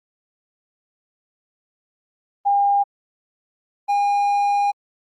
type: tone pair in turn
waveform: sine / triangle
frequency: 805 / 811.5 Hz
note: G5 / G#5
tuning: +46 / -40 cents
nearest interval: unison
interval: 14 cents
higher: second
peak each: -14 dBFS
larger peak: neither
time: 2.45-2.84 / 3.88-4.72 s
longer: second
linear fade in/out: 20 ms
effects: Opus 32 kbps